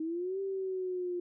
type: linear two-way sweep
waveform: sine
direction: up then down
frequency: 312.9 to 392 to 351.5 Hz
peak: -32 dBFS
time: 0-1.2 s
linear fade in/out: 5 ms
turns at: 0.4 s
effects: none